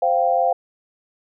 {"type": "chord", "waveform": "sine", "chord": "C suspended fourth", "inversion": "none", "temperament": "equal", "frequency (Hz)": [523.3, 698.5, 784], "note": ["C5", "F5", "G5"], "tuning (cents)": [0, 0, 0], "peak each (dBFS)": [-21, -18, -21], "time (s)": [0.02, 0.53], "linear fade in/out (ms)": 5, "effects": []}